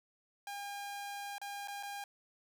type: tone with dropouts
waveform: sawtooth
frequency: 807 Hz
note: G#5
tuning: 50 cents flat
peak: -37 dBFS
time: 0.47-2.04 s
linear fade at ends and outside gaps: 2 ms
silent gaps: 1.382-1.415 / 1.675-1.682 / 1.828-1.832 s
effects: 12-bit